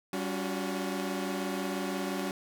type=tone cluster; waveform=sawtooth; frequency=193.9 / 282.5 / 361.9 Hz; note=G3 / C#4 / F#4; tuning=-19 / +33 / -38 cents; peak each=-31 / -32 / -33 dBFS; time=0.13-2.31 s; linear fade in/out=2 ms; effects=none